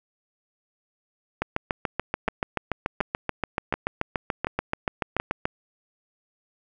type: two click trains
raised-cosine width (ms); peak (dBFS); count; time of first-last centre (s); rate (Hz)
0.5; -9 / -9; 29 / 5; 1.42-5.455 / 2.28-5.2; 6.94 / 1.37
effects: none